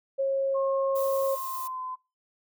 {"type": "tone", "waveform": "sine", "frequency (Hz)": 543, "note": "C#5", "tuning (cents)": -36, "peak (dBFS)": -23, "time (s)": [0.18, 1.36], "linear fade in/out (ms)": 20}
{"type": "tone with pitch glide", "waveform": "sine", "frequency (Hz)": [1077, 1023], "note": ["C6", "C6"], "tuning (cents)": [50, -39], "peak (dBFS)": -32, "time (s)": [0.54, 1.96], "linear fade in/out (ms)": 20, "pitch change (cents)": -89, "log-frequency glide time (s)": [1.24, 1.8]}
{"type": "noise", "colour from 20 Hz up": "violet", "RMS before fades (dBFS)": -39, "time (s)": [0.95, 1.68], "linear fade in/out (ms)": 10}
{"effects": ["noise-tail reverb RT60 0.3 s tail -26 dB re dry"]}